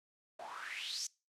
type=noise with band-pass filter sweep; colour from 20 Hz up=white; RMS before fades=-43 dBFS; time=0.39-1.07 s; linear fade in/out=5 ms; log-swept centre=660 to 6500 Hz; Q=5.1; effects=noise-tail reverb RT60 0.3 s tail -24 dB re dry + low-pass 11000 Hz 12 dB/octave